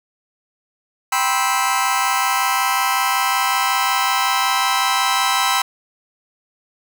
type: chord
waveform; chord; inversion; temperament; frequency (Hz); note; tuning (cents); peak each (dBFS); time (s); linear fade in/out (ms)
sawtooth; C major seventh; second; just; 784.9 / 981.1 / 1046.5 / 1308.1; G5 / B5 / C6 / E6; +2 / -12 / 0 / -14; -18; 1.12-5.62; 5
effects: none